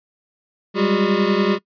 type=tone cluster; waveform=square; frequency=193 / 203.5 / 362.7 / 403.7 Hz; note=G3 / G#3 / F#4 / G#4; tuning=-27 / -35 / -34 / -49 cents; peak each=-22 dBFS; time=0.74-1.59 s; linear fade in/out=50 ms; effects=noise-tail reverb RT60 0.1 s tail -22 dB re dry + resampled to 11025 Hz